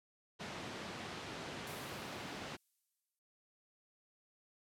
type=band-pass noise; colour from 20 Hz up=pink; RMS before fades=-46 dBFS; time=0.39-2.57 s; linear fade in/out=20 ms; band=140 to 4500 Hz; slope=12 dB/octave
type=noise with exponential decay; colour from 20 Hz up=violet; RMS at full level=-47 dBFS; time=1.67-3.19 s; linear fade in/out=1 ms; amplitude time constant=330 ms
effects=low-pass 12000 Hz 12 dB/octave